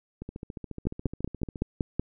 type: two click trains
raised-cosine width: 3 ms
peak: -13 / -24 dBFS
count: 7 / 20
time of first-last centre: 0.87-1.996 / 0.22-1.558 s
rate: 5.33 / 14.2 Hz
effects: none